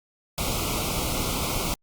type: band-stop noise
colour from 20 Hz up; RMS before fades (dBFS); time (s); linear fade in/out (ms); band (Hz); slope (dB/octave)
pink; -27; 0.38-1.74; 0; 1400 to 2100; 96
effects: Opus 48 kbps